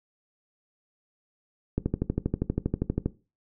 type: click train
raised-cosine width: 3 ms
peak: -12 dBFS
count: 17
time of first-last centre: 1.78-3.06 s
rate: 12.5 Hz
effects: noise-tail reverb RT60 0.3 s tail -17 dB re dry